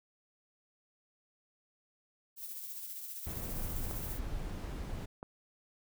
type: noise with tremolo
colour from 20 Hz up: violet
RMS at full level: -42 dBFS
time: 2.36-4.2 s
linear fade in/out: 50 ms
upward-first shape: sine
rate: 15 Hz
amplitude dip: 40%
type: noise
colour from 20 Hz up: brown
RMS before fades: -39 dBFS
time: 3.26-5.06 s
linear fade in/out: 10 ms
type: clicks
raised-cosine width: 1 ms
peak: -29 dBFS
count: 2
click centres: 3.911 / 5.229 s
effects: none